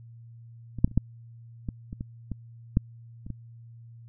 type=clicks; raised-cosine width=5 ms; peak=-23 / -6 / -28 / -30 / -9 / -18 / -23 / -21 / -19 / -8 / -26 / -22 dBFS; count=12; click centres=0.787 / 0.845 / 0.877 / 0.914 / 0.976 / 1.688 / 1.929 / 2.009 / 2.317 / 2.771 / 3.265 / 3.303 s; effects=added 116 Hz sine -45 dBFS peak until 4.08 s